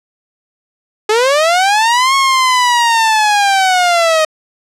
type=linear two-way sweep; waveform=sawtooth; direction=up then down; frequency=415.3 to 1097 to 620 Hz; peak=-5 dBFS; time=1.09-4.25 s; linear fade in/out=5 ms; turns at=2.15 s; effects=low-pass 8000 Hz 12 dB/octave